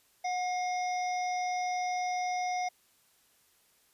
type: harmonic tone with a mistuned harmonic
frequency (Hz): 728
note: F#5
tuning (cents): -28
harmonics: 1 / 3 / 5 / 7 / 8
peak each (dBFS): -30 / -39 / -52 / -47 / -46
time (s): 0.24-2.69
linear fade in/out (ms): 10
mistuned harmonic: 3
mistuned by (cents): -37
effects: white hiss -67 dBFS RMS until 3.93 s + resampled to 32000 Hz